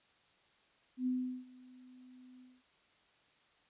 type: tone with ADSR envelope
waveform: sine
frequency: 253.4 Hz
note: B3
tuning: 45 cents sharp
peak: -30 dBFS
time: 0.97-2.63 s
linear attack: 95 ms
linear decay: 380 ms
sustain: -24 dB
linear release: 220 ms
effects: white hiss -69 dBFS RMS until 3.69 s + resampled to 8000 Hz